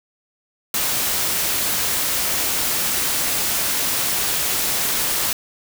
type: noise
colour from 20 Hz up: white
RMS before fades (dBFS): -21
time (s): 0.74-5.33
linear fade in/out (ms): 2
effects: none